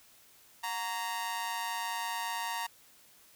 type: tone with amplitude modulation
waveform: sawtooth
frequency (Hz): 929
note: A#5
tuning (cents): -6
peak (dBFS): -26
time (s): 0.63-2.67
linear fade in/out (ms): 10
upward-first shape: sine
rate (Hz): 205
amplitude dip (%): 80
effects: white hiss -60 dBFS RMS until 3.35 s